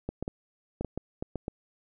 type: clicks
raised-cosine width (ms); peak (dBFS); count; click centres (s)
2; -19; 9; 0.09 / 0.226 / 0.279 / 0.81 / 0.847 / 0.976 / 1.225 / 1.357 / 1.481
effects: none